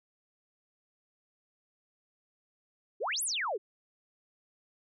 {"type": "exponential two-way sweep", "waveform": "sine", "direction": "up then down", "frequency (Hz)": [349.2, 11840, 349.2], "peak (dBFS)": -30, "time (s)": [3, 3.58], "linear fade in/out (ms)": 20, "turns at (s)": 3.23, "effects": []}